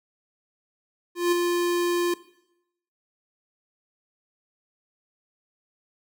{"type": "tone with ADSR envelope", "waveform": "square", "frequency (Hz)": 349.2, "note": "F4", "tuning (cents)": 0, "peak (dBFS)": -18, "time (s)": [1.15, 2.14], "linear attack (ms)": 170, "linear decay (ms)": 12, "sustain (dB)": -4, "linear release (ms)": 4, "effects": ["noise-tail reverb RT60 0.8 s tail -18 dB re dry"]}